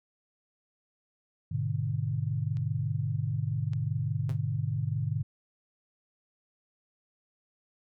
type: chord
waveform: sine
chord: G# diminished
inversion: none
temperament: just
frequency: 103.83 / 124.59 / 149.51 Hz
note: G#2 / B2 / D3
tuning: 0 / +16 / +31 cents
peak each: -32 dBFS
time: 1.51-5.23 s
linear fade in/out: 10 ms
type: clicks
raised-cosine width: 0.2 ms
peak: -35 / -31 dBFS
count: 2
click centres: 2.57 / 3.734 s
type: tone with exponential decay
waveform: sawtooth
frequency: 132.2 Hz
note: C3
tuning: 18 cents sharp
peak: -33 dBFS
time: 4.29-4.4 s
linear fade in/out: 0 ms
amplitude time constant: 23 ms
effects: none